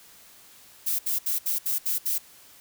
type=noise bursts; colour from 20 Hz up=violet; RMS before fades=-26 dBFS; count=7; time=0.86-2.184 s; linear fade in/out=10 ms; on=130 ms; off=69 ms; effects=white hiss -52 dBFS RMS until 2.6 s